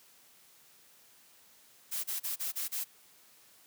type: noise bursts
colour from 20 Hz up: blue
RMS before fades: -35 dBFS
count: 6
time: 1.91-2.845 s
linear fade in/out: 20 ms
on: 130 ms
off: 31 ms
effects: white hiss -61 dBFS RMS until 3.66 s + high-pass 100 Hz 12 dB/octave